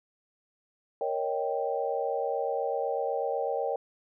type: chord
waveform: sine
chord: Eb dominant seventh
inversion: second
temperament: equal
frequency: 466.2 / 554.4 / 622.3 / 784 Hz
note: Bb4 / Db5 / Eb5 / G5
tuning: 0 / 0 / 0 / 0 cents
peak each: -32 / -32 / -35 / -33 dBFS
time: 1.01-3.76 s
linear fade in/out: 2 ms
effects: none